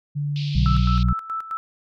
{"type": "tone", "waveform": "sine", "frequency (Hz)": 145.3, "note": "D3", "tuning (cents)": -18, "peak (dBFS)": -22, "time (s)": [0.15, 0.81], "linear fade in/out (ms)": 20}
{"type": "band-pass noise", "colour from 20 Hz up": "white", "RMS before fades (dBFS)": -37, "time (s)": [0.36, 1.03], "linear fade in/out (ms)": 0, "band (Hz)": [2500, 4700], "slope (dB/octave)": 48}
{"type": "harmonic tone", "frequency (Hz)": 60.7, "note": "B1", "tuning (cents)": -29, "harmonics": [1, 2, 3], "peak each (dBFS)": [-18, -21, -23], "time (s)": [0.55, 1.13], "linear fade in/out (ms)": 5}
{"type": "tone with tremolo", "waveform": "sine", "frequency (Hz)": 1318.5, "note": "E6", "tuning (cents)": 0, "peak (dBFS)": -24, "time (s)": [0.66, 1.57], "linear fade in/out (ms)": 0, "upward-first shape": "square", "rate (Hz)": 4.7, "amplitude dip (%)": 70}
{"effects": []}